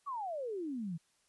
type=exponential sweep; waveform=sine; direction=down; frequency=1174.7 to 155.56 Hz; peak=-36 dBFS; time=0.06-0.98 s; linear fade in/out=20 ms; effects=white hiss -73 dBFS RMS until 1.28 s + resampled to 24000 Hz